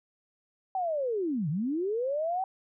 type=linear two-way sweep; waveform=sine; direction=down then up; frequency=776 to 137.6 to 776 Hz; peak=-27 dBFS; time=0.75-2.44 s; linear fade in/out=2 ms; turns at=1.49 s; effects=none